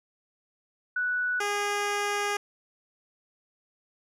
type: tone pair in turn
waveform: sine / 10% pulse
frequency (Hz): 1479 / 409.4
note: F#6 / G#4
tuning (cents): -1 / -25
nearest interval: octave + minor seventh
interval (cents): 2224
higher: first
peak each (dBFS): -25 / -18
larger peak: second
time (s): 0.96-1.4 / 1.4-2.37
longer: second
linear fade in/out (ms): 5
effects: low-pass 10000 Hz 12 dB/octave